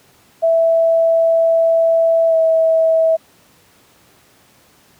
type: tone with pitch glide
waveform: sine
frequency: 659 to 648.8 Hz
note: E5 to E5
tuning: -1 to -28 cents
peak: -10 dBFS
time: 0.42-3.17 s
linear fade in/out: 20 ms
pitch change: -27 cents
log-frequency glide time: 2.28-2.35 s
effects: pink hiss -51 dBFS RMS until 4.99 s + high-pass 100 Hz 12 dB/octave